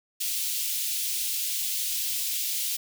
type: high-pass noise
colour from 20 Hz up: white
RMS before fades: -29 dBFS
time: 0.2-2.77 s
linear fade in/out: 10 ms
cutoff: 2700 Hz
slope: 24 dB/octave
effects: none